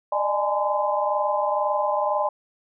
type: tone cluster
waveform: sine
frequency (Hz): 597 / 619 / 832 / 899 / 1024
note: D5 / D#5 / G#5 / A5 / C6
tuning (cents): +28 / -9 / +3 / +37 / -38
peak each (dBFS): -25 / -31 / -25 / -33 / -26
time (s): 0.12-2.29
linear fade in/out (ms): 5
effects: none